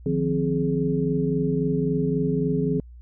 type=tone cluster; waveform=sine; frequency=150.8 / 174.5 / 260.4 / 420.2 Hz; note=D3 / F3 / C4 / G#4; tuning=+46 / -1 / -8 / +20 cents; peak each=-26 dBFS; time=0.06-2.8 s; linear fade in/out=2 ms; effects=added 60 Hz sine -41 dBFS peak until 3.01 s